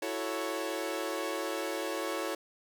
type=chord; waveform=sawtooth; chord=F# minor seventh; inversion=third; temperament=equal; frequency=329.6 / 370 / 440 / 554.4 Hz; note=E4 / F#4 / A4 / C#5; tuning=0 / 0 / 0 / 0 cents; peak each=-34 / -36 / -35 / -33 dBFS; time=0.02-2.35 s; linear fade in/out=5 ms; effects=none